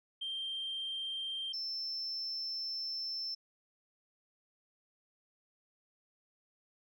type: tone pair in turn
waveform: sine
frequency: 3164 / 5321 Hz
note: G7 / E8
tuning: +15 / +15 cents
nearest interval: major sixth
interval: 900 cents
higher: second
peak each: -35 / -35 dBFS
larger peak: neither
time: 0.21-1.53 / 1.53-3.35 s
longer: second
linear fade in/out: 10 ms
effects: tanh soft clip ceiling -32 dBFS